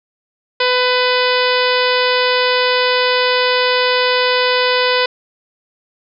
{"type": "harmonic tone", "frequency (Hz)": 500, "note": "B4", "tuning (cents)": 21, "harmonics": [1, 2, 3, 4, 5, 6, 7, 8, 9, 10], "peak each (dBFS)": [-16, -19, -21, -22, -23, -24, -24, -25, -26, -26], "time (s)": [0.6, 5.06], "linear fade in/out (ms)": 5, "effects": []}